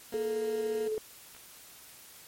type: tone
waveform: 20% pulse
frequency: 233.2 Hz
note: A#3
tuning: 1 cent sharp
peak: -35 dBFS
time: 0.12-0.88 s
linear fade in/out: 5 ms
type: tone with tremolo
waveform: sine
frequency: 432.8 Hz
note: A4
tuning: 29 cents flat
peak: -28 dBFS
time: 0.14-0.98 s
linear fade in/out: 0 ms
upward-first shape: square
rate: 18 Hz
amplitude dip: 25%
type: clicks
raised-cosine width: 0.3 ms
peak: -36 dBFS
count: 2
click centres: 1.349 / 1.365 s
effects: white hiss -52 dBFS RMS until 2.27 s + MP3 64 kbps